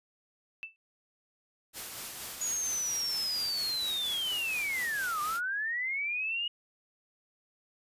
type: tone with exponential decay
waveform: sine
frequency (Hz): 2651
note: E7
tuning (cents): +9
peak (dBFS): -33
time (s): 0.63-0.76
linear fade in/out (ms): 0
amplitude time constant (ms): 28
type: noise with tremolo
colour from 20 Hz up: white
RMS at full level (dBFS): -39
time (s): 1.73-5.41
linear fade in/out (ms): 50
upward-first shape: triangle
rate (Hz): 4.3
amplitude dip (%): 35
type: linear two-way sweep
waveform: sine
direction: down then up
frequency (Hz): 6800 to 1174.7 to 2901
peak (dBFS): -30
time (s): 2.41-6.48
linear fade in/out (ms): 5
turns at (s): 5.21
effects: resampled to 32000 Hz